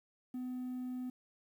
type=tone; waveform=triangle; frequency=251.9 Hz; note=B3; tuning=34 cents sharp; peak=-35 dBFS; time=0.34-1.1 s; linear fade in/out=5 ms; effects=tanh soft clip ceiling -32 dBFS + 11-bit